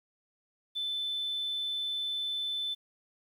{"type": "tone", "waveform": "sine", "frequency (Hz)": 3520, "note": "A7", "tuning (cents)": 0, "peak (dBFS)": -30, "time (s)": [0.75, 2.75], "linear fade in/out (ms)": 20, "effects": ["tanh soft clip ceiling -26 dBFS", "10-bit"]}